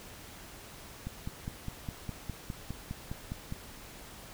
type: click train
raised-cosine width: 5 ms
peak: -24 dBFS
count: 13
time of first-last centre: 1.07-3.524 s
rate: 4.89 Hz
effects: pink hiss -49 dBFS RMS until 4.33 s